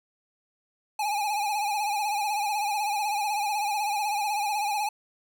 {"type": "tone with vibrato", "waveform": "square", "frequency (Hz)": 830.6, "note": "G#5", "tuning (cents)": 0, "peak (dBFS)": -26, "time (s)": [0.99, 4.89], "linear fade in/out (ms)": 5, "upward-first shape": "sine", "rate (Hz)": 16, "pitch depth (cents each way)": 68, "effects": []}